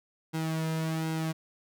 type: tone with flanger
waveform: sawtooth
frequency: 160.3 Hz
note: E3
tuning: 48 cents flat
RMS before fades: -31 dBFS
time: 0.33-1.33 s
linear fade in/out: 20 ms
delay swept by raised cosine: 1.7 to 2.68 ms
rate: 1.3 Hz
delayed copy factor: -0.6
effects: none

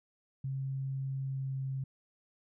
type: tone with pitch glide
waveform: sine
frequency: 134.7 to 133.85 Hz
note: C#3 to C3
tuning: -49 to +40 cents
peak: -33 dBFS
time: 0.44-1.84 s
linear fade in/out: 5 ms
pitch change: -11 cents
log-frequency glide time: 1.23-1.57 s
effects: none

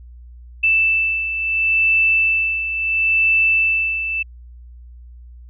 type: beating tone pair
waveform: sine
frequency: 2647 / 2647.73 Hz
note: E7 / E7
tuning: +7 / +7 cents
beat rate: 0.73 Hz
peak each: -15 / -22 dBFS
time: 0.63-4.23 s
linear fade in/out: 10 ms
effects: added 60 Hz sine -37 dBFS peak until 5.49 s

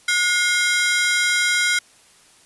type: ring-modulated tone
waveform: sawtooth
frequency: 1784 Hz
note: A6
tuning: 23 cents sharp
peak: -10 dBFS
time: 0.08-1.79 s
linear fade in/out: 5 ms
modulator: 340 Hz
effects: white hiss -52 dBFS RMS until 2.45 s + resampled to 24000 Hz

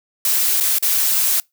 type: noise with dropouts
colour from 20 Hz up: blue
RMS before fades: -17 dBFS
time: 0.25-1.4 s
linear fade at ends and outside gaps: 1 ms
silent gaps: 0.601-0.608 / 0.785-0.826 s
effects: noise-tail reverb RT60 0.2 s tail -26 dB re dry

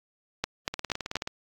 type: two click trains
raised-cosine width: 0.2 ms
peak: -9 / -15 dBFS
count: 4 / 11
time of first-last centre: 0.44-1.156 / 0.74-1.275 s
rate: 4.19 / 18.7 Hz
effects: AAC 64 kbps

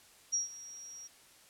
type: tone with ADSR envelope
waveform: sine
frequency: 5670 Hz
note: F8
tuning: 25 cents sharp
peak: -27 dBFS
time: 0.32-1.08 s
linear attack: 20 ms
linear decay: 140 ms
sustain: -18 dB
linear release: 16 ms
effects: white hiss -60 dBFS RMS until 1.49 s + low-pass 11000 Hz 12 dB/octave

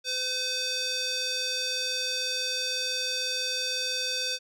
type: tone with band-pass filter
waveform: square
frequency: 511 Hz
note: C5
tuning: 41 cents flat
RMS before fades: -30 dBFS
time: 0.04-4.39 s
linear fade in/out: 50 ms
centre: 4600 Hz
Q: 2.5
effects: none

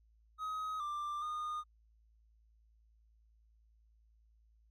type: tone with pitch steps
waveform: triangle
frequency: 1264 / 1184 / 1224 Hz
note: D#6 / D6 / D#6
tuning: +27 / +14 / -29 cents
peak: -35 dBFS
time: 0.38-1.64 s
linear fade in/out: 50 ms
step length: 420 ms
effects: added 55 Hz sine -65 dBFS peak until 4.7 s + AAC 64 kbps

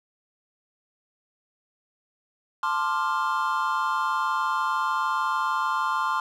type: chord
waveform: triangle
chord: D minor seventh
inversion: second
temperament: equal with one note detuned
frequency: 880 / 1046.5 / 1186.3 / 1396.9 Hz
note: A5 / C6 / D6 / F6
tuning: 0 / 0 / +17 / 0 cents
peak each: -29 / -24 / -28 / -28 dBFS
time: 2.63-6.2 s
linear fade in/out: 2 ms
effects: none

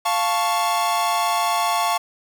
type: chord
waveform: 45% pulse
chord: F augmented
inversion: none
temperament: equal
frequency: 698.5 / 880 / 1108.7 Hz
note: F5 / A5 / C#6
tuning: 0 / 0 / 0 cents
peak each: -23 dBFS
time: 0.05-1.98 s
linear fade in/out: 10 ms
effects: none

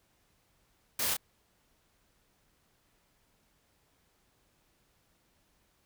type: noise with echo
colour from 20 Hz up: white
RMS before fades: -32 dBFS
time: 0.99-1.14 s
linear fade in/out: 5 ms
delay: 29 ms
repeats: 1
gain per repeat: -3 dB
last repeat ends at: 1.169 s
effects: pink hiss -71 dBFS RMS until 5.85 s

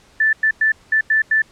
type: tone bursts at uneven times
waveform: sine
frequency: 1760 Hz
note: A6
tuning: in tune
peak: -12 dBFS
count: 6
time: 0.2-0.33 / 0.43-0.51 / 0.61-0.72 / 0.92-1.01 / 1.1-1.22 / 1.31-1.42 s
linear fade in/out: 5 ms
effects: pink hiss -51 dBFS RMS until 1.51 s + low-pass 8000 Hz 12 dB/octave

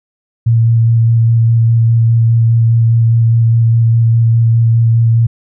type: tone with vibrato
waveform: sine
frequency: 115 Hz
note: A#2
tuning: 23 cents flat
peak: -6 dBFS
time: 0.46-5.27 s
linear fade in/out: 10 ms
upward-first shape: square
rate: 4.9 Hz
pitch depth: 10 cents each way
effects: none

